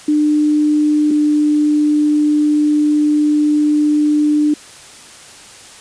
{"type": "tone pair in turn", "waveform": "sine", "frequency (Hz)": [300, 298.7], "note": ["D4", "D4"], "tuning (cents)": [37, 29], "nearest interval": "unison", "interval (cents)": 8, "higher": "first", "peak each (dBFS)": -10, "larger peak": "neither", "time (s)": [[0.08, 1.11], [1.11, 4.54]], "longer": "second", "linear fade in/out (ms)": 5, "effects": ["white hiss -38 dBFS RMS until 5.8 s", "resampled to 22050 Hz"]}